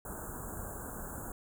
pink band-stop noise, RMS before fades -42 dBFS, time 0.05-1.32 s, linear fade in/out 2 ms, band 1600 to 6900 Hz, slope 96 dB/octave, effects none

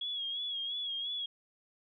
sine tone with vibrato, 3322 Hz, G#7, in tune, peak -34 dBFS, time 0.01-1.26 s, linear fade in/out 5 ms, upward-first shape sine, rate 2.9 Hz, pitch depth 56 cents each way, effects none

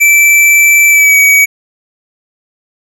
square tone with pitch glide, 2327 to 2265 Hz, D7 to C#7, -17 to +37 cents, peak -4 dBFS, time 0-1.46 s, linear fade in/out 20 ms, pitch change -46 cents, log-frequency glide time 0.89-1.17 s, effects none

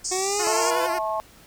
white band-pass noise, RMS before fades -29 dBFS, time 0.04-0.71 s, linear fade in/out 10 ms, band 4800 to 8500 Hz, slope 96 dB/octave
25% pulse exponential sweep, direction up, 365.4 to 512 Hz, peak -21 dBFS, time 0.11-0.87 s, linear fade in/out 10 ms
10% pulse tone with vibrato, 349.4 Hz, F4, 1 cent sharp, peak -19 dBFS, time 0.39-0.99 s, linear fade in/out 10 ms, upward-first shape triangle, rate 11 Hz, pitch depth 75 cents each way
harmonic tone, 216.7 Hz, A3, 26 cents flat, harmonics 3 / 4 / 5, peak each -27 / -28 / -29 dBFS, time 0.47-1.2 s, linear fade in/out 0 ms
effects pink hiss -51 dBFS RMS until 1.46 s

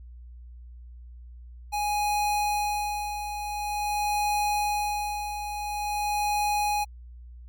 square tone with tremolo, 830.6 Hz, G#5, in tune, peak -24 dBFS, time 1.72-6.85 s, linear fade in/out 20 ms, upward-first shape sine, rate 0.47 Hz, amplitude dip 60%, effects added 60 Hz sine -42 dBFS peak until 7.48 s + Opus 48 kbps

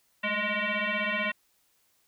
sine tone with frequency modulation, 216.4 Hz, A3, 29 cents flat, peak -26 dBFS, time 0.23-1.32 s, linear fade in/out 10 ms, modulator 417 Hz, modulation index 6.4, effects white hiss -69 dBFS RMS until 2.07 s

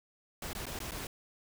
pink noise with dropouts, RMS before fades -40 dBFS, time 0.42-1.07 s, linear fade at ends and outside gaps 2 ms, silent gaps 0.532-0.55 / 0.656-0.666 / 0.79-0.802 / 0.91-0.918 s, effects none

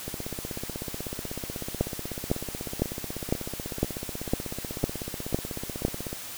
two click trains, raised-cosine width 2 ms, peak -20 / -9 dBFS, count 99 / 9, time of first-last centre 0.08-6.129 / 1.81-5.85 s, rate 16.2 / 1.98 Hz, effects white hiss -39 dBFS RMS until 6.37 s

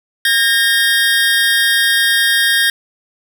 25% pulse tone pair together, 1617 / 1845.4 Hz, G#6 / A#6, -47 / -18 cents, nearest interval major second, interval 229 cents, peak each -10 dBFS, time 0.25-2.7 s, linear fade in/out 2 ms, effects none

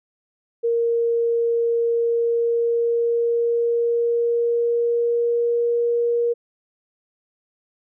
sine tone with pitch glide, 466.2 to 472.7 Hz, A#4 to A#4, 0 to +24 cents, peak -17 dBFS, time 0.63-6.34 s, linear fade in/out 20 ms, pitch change +24 cents, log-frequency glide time 1.83-5.73 s, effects none

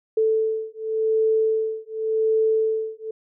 sine beating tone pair, 440 / 440.89 Hz, A4 / A4, 0 / +3 cents, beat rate 0.89 Hz, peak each -22 dBFS, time 0.17-3.11 s, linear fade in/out 5 ms, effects none

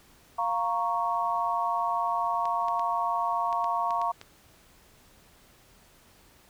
sine chord, Bb minor, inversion second, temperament equal, 698.5 / 932.3 / 1108.7 Hz, F5 / Bb5 / Db6, 0 / 0 / 0 cents, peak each -30 / -29 / -29 dBFS, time 0.38-4.12 s, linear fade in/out 10 ms
clicks, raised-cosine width 0.2 ms, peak -25 dBFS, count 8, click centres 2.455 / 2.684 / 2.795 / 3.528 / 3.643 / 3.907 / 4.016 / 4.214 s
effects pink hiss -58 dBFS RMS until 6.49 s

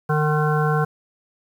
harmonic tone, 151.9 Hz, D#3, 41 cents flat, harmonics 1 / 3 / 5 / 7 / 9 / 10, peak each -19 / -24 / -26 / -27 / -29 / -29 dBFS, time 0.09-0.85 s, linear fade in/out 10 ms, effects 8-bit

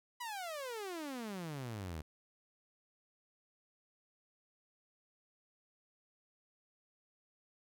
sawtooth exponential sweep, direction down, 1002 to 73.42 Hz, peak -37 dBFS, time 0.2-2.02 s, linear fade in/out 10 ms, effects none

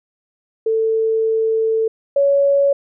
sine tone pair in turn, 444.9 / 560.5 Hz, A4 / C#5, +19 / +19 cents, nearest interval major third, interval 400 cents, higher second, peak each -14 / -11 dBFS, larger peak second, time 0.66-1.88 / 2.16-2.73 s, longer first, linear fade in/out 5 ms, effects none

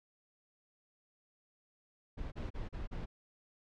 brown noise bursts, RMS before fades -40 dBFS, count 5, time 2.17-3.06 s, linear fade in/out 20 ms, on 150 ms, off 35 ms, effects low-pass 4000 Hz 12 dB/octave

